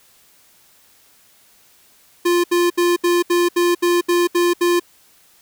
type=tone bursts; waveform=square; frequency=349.2 Hz; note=F4; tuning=in tune; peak=-14 dBFS; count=10; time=2.25-4.798 s; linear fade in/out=10 ms; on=190 ms; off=72 ms; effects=white hiss -53 dBFS RMS until 5.41 s